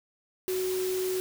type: tone in noise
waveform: sine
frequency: 371.4 Hz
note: F#4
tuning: 7 cents sharp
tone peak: -27 dBFS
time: 0.48-1.2 s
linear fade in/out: 0 ms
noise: white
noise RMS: -38 dBFS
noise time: 0.48-1.2 s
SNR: +8 dB
effects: none